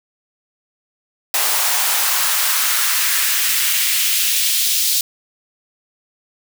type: noise with high-pass filter sweep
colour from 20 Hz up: white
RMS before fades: -17 dBFS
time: 1.34-5.01 s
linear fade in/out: 2 ms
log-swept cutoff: 640 to 3900 Hz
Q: 1.4
effects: none